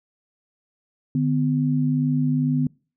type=tone pair together; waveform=sine; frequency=150 / 252.3 Hz; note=D3 / B3; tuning=+37 / +37 cents; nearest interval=major sixth; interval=900 cents; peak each=-21 dBFS; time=1.15-2.67 s; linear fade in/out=2 ms; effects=noise-tail reverb RT60 0.4 s tail -26 dB re dry